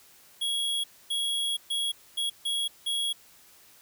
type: tone bursts at uneven times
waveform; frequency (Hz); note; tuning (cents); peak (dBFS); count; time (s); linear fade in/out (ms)
square; 3322; G#7; 0; -27; 6; 0.41-0.84 / 1.1-1.57 / 1.7-1.92 / 2.17-2.3 / 2.45-2.68 / 2.86-3.13; 10
effects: white hiss -56 dBFS RMS until 3.81 s